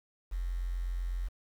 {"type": "tone with quantisation", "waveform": "sine", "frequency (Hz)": 44, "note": "F1", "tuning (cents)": 14, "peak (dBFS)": -31, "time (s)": [0.31, 1.29], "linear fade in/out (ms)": 20, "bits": 9, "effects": []}